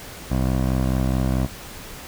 15% pulse tone with low-pass filter, 64.6 Hz, C2, 21 cents flat, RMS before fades -21 dBFS, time 0.3-1.47 s, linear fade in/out 20 ms, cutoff 1000 Hz, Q 0.59, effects pink hiss -38 dBFS RMS until 2.07 s

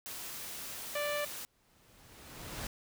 white noise, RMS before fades -43 dBFS, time 0.06-1.45 s, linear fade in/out 0 ms
harmonic tone, 587.3 Hz, D5, in tune, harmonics 1 / 2 / 3 / 4 / 5 / 6 / 7, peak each -34 / -41 / -41 / -42 / -46 / -51 / -51 dBFS, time 0.95-1.25 s, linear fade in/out 5 ms
pink noise with exponential growth, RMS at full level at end -39 dBFS, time 1.33-2.67 s, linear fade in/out 2 ms, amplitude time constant 290 ms
effects none

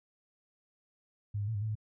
sine tone with pitch steps, 103.1 / 102.1 / 112.5 / 101.3 / 109.6 / 107.2 Hz, G#2 / G#2 / A2 / G#2 / A2 / A2, -12 / -29 / +39 / -43 / -6 / -45 cents, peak -31 dBFS, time 1.34-1.754 s, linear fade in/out 10 ms, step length 69 ms, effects none

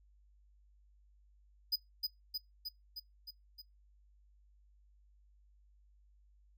square tone with echo, 4978 Hz, D#8, in tune, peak -30 dBFS, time 1.72-1.76 s, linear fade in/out 10 ms, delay 310 ms, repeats 6, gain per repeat -3 dB, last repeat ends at 3.62 s, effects noise-tail reverb RT60 0.2 s tail -25 dB re dry + added 50 Hz sine -63 dBFS peak until 6.57 s

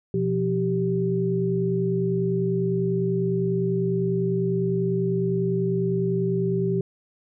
sine tone cluster, 125.8 / 175.8 / 388.9 Hz, B2 / F3 / G4, +32 / +12 / -14 cents, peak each -27 / -25 / -24 dBFS, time 0.14-6.81 s, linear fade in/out 2 ms, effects none

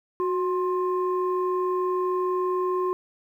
sine tone pair together, 367.6 / 1056.1 Hz, F#4 / C6, -11 / +16 cents, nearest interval octave + tritone, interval 1827 cents, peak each -23 / -27 dBFS, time 0.2-2.93 s, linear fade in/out 0 ms, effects tanh soft clip ceiling -15 dBFS + 10-bit

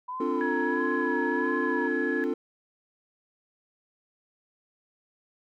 sine tone with vibrato, 987.8 Hz, B5, in tune, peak -32 dBFS, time 0.08-1.88 s, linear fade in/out 10 ms, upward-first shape sine, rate 1.5 Hz, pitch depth 88 cents each way
triangle chord, D minor seventh, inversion third, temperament equal with one note detuned, 261.6 / 293.7 / 349.2 / 445.6 Hz, C4 / D4 / F4 / A4, 0 / 0 / 0 / +22 cents, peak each -29 dBFS, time 0.2-2.34 s, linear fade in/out 5 ms
sine tone with pitch glide, 1677 to 1692.6 Hz, G#6 to G#6, +16 to +32 cents, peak -30 dBFS, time 0.41-2.24 s, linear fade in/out 0 ms, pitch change +16 cents, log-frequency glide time 0.84-1.29 s
effects tanh soft clip ceiling -14 dBFS

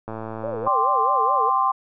click train, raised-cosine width 1 ms, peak -18 dBFS, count 67, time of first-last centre 0.08-0.675 s, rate 111 Hz
sine tone with vibrato, 508 Hz, B4, 49 cents sharp, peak -26 dBFS, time 0.43-1.5 s, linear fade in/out 10 ms, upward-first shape sine, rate 4.7 Hz, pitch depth 260 cents each way
sine chord, G suspended fourth, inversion none, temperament just, 784 / 1045.3 / 1176 Hz, G5 / C6 / D6, 0 / -2 / +2 cents, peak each -23 / -19 / -24 dBFS, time 0.66-1.72 s, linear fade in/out 10 ms
effects none

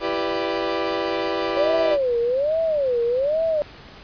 30% pulse chord, E minor seventh, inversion none, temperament equal with one note detuned, 334.6 / 392 / 493.9 / 587.3 Hz, E4 / G4 / B4 / D5, +26 / 0 / 0 / 0 cents, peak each -25 dBFS, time 0-1.98 s, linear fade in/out 50 ms
sine tone with vibrato, 554 Hz, C#5, 1 cent flat, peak -18 dBFS, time 1.57-3.62 s, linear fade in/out 0 ms, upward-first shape sine, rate 1.2 Hz, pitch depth 290 cents each way
effects pink hiss -43 dBFS RMS until 4.03 s + resampled to 11025 Hz

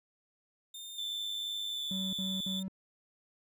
sawtooth tone, 3623 Hz, A7, 50 cents sharp, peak -40 dBFS, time 0.74-2.63 s, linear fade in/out 5 ms
sine tone with pitch glide, 3520 to 3476 Hz, A7 to A7, 0 to -22 cents, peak -35 dBFS, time 0.98-2.6 s, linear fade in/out 5 ms, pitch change -22 cents, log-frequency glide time 1.7-1.82 s
triangle tone bursts, 190 Hz, F#3, 46 cents sharp, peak -33 dBFS, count 3, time 1.91-2.682 s, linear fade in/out 2 ms, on 220 ms, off 56 ms
effects none

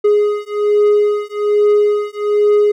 triangle beating tone pair, 415.3 / 416.5 Hz, G#4 / G#4, 0 / +5 cents, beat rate 1.2 Hz, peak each -12 dBFS, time 0.04-2.72 s, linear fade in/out 10 ms, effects none

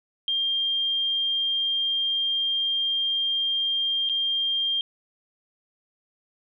sine tone with dropouts, 3198 Hz, G7, 34 cents sharp, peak -22 dBFS, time 0.28-4.81 s, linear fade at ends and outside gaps 1 ms, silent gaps 4.09-4.096 s, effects none

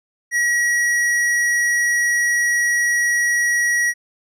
square tone, 1914 Hz, A#6, 45 cents sharp, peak -16 dBFS, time 0.31-3.94 s, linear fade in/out 50 ms, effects low-pass 11000 Hz 12 dB/octave

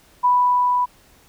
sine tone with level ramp, 987.8 Hz, B5, in tune, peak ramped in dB -12 to -16 dBFS, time 0.23-0.86 s, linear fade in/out 20 ms, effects pink hiss -53 dBFS RMS until 1.28 s

